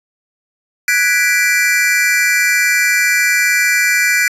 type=chord; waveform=square; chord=G# half-diminished seventh; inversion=third; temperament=equal; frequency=1480 / 1661.2 / 1975.5 / 2349 Hz; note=F#6 / G#6 / B6 / D7; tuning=0 / 0 / 0 / 0 cents; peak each=-19 / -20 / -16 / -16 dBFS; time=0.88-4.28 s; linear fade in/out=2 ms; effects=resampled to 32000 Hz